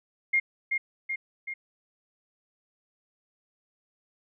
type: tone with echo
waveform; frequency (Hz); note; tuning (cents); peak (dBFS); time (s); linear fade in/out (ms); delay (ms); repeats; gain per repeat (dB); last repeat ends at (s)
sine; 2128; C7; +29; -20; 0.33-0.4; 10; 380; 3; -4; 1.54
effects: none